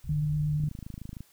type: low-pass noise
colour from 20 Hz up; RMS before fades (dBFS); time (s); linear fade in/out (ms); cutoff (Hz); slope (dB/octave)
pink; -39; 0.04-0.64; 2; 140; 48
type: tone with vibrato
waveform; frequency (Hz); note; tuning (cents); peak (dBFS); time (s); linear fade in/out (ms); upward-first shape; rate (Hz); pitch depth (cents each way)
sine; 150; D3; +37; -25; 0.09-0.69; 5; sine; 8.6; 13
type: click train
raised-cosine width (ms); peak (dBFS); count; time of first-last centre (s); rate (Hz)
5; -27; 17; 0.6-1.206; 26.4
effects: white hiss -62 dBFS RMS until 1.32 s